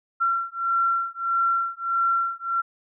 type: beating tone pair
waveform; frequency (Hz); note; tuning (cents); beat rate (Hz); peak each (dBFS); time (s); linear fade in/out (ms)
sine; 1362 / 1363.6; F6 / F6; -44 / -42; 1.6; -24; 0.2-2.62; 20
effects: none